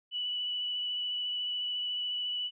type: tone with vibrato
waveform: sine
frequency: 2960 Hz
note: F#7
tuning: in tune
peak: -31 dBFS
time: 0.11-2.51 s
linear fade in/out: 50 ms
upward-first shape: sine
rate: 14 Hz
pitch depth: 13 cents each way
effects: none